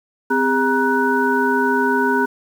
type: tone cluster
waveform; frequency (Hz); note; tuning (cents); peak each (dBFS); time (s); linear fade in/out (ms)
sine; 258.5 / 406 / 947 / 1487; C4 / G#4 / A#5 / F#6; -21 / -39 / +27 / +8; -20; 0.3-2.26; 10
effects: 7-bit